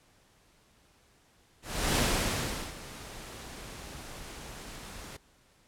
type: noise with ADSR envelope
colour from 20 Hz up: pink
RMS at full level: -26 dBFS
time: 1.62-5.17 s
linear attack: 340 ms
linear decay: 770 ms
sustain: -18 dB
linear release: 8 ms
effects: pink hiss -64 dBFS RMS until 5.67 s + low-pass 11000 Hz 12 dB/octave